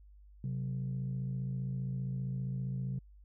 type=tone pair together; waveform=sine; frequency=130.81 / 185.96 Hz; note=C3 / F#3; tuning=0 / +9 cents; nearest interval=tritone; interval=609 cents; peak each=-33 / -39 dBFS; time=0.44-2.99 s; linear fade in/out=2 ms; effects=tanh soft clip ceiling -29 dBFS + added 50 Hz sine -54 dBFS peak until 3.24 s